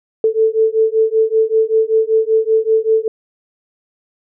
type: beating tone pair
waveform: sine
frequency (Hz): 439.8 / 445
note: A4 / A4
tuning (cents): -1 / +20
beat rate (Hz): 5.2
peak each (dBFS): -14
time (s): 0.24-3.08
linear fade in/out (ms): 2
effects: none